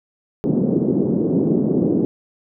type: band-pass noise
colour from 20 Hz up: pink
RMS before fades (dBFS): -18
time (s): 0.44-2.05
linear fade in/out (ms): 0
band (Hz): 180 to 390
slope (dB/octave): 24
effects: none